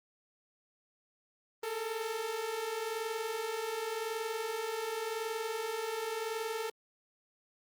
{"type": "tone pair together", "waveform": "sawtooth", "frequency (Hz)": [430.4, 451.3], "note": ["A4", "A4"], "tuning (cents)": [-38, 44], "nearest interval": "minor second", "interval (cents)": 82, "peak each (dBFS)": [-36, -32], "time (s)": [1.63, 6.7], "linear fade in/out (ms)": 5, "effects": ["Opus 32 kbps"]}